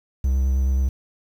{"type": "tone with vibrato", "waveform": "triangle", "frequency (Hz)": 66, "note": "C2", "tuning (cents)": 16, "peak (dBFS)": -15, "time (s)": [0.24, 0.89], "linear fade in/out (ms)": 5, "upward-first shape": "sine", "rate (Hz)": 9.4, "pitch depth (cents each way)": 24, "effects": ["8-bit"]}